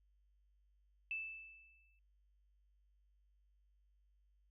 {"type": "tone with exponential decay", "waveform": "sine", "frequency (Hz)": 2637, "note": "E7", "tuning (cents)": 0, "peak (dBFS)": -37, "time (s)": [1.11, 1.99], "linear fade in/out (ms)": 1, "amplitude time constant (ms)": 190, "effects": ["added 50 Hz sine -70 dBFS peak until 4.5 s"]}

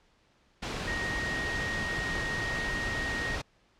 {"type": "tone in noise", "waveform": "sine", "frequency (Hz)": 1871, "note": "A#6", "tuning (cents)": 6, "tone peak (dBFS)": -32, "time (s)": [0.87, 3.36], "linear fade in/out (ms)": 10, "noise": "pink", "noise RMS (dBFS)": -34, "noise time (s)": [0.62, 3.42], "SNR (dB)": -1, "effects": ["pink hiss -66 dBFS RMS until 3.79 s", "low-pass 5000 Hz 12 dB/octave"]}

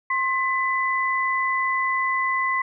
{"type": "tone pair together", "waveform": "sine", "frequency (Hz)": [1062.6, 2003], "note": ["C6", "B6"], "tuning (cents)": [26, 24], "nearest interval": "major seventh", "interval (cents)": 1098, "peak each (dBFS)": -23, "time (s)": [0.1, 2.62], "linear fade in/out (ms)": 5, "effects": []}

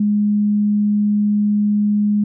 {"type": "tone", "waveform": "sine", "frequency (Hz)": 207.7, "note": "G#3", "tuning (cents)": 0, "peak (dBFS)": -13, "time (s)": [0, 2.24], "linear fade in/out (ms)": 5, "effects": []}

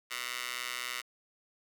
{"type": "tone with high-pass filter", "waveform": "15% pulse", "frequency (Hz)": 123.47, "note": "B2", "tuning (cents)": 0, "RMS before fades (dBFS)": -38, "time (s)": [0.1, 1.02], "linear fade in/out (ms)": 20, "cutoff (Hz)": 1900, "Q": 1.3, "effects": []}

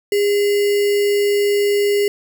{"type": "tone with sample-and-hold", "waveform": "sine", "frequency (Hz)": 407.7, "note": "G#4", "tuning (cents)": -32, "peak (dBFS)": -13, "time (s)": [0.12, 2.08], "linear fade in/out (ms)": 2, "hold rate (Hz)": 2450, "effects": []}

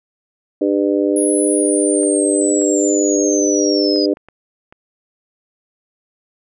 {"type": "harmonic tone", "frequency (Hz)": 100, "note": "G2", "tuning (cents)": 35, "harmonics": [3, 4, 5, 6], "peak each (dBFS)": [-16, -18, -20, -22], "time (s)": [0.61, 4.14], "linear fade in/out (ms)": 5}
{"type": "linear sweep", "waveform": "sine", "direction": "down", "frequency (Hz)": [10480, 4895], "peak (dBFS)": -19, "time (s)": [1.16, 4.06], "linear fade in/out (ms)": 5}
{"type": "clicks", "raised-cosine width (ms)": 0.5, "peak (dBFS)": -26, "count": 6, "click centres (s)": [2.032, 2.616, 3.96, 4.171, 4.286, 4.725]}
{"effects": []}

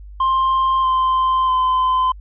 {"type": "tone with pitch steps", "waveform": "triangle", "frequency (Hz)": [1054, 1040.1, 1026.4], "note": ["C6", "C6", "C6"], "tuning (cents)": [12, -11, -34], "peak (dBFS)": -12, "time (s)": [0.2, 2.12], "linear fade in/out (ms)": 5, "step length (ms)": 640, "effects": ["added 50 Hz sine -34 dBFS peak until 2.2 s", "resampled to 8000 Hz"]}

